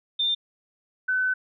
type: tone pair in turn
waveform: sine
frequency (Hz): 3596 / 1511.9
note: A7 / F#6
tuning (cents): +37 / +37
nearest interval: octave + minor third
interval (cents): 1500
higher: first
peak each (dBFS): -21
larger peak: neither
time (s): 0.19-0.35 / 1.08-1.34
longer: second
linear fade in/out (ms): 10
effects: none